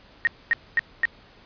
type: tone bursts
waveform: sine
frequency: 1864.7 Hz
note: A#6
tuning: in tune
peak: -16 dBFS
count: 4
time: 0.25-1.054 s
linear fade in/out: 0 ms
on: 21 ms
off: 240 ms
effects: pink hiss -52 dBFS RMS until 1.45 s + resampled to 11025 Hz